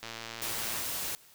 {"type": "click train", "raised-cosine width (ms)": 0.2, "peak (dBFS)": -22, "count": 88, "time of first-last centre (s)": [0.03, 0.793], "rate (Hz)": 114}
{"type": "noise", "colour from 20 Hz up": "white", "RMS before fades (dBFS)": -35, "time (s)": [0.42, 1.15], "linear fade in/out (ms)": 0}
{"effects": ["white hiss -58 dBFS RMS until 1.34 s"]}